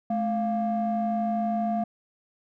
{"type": "ring-modulated tone", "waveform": "triangle", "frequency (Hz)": 241.1, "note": "B3", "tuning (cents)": -41, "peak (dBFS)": -18, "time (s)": [0.1, 1.84], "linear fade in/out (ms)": 5, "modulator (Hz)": 456, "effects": ["tanh soft clip ceiling -16 dBFS"]}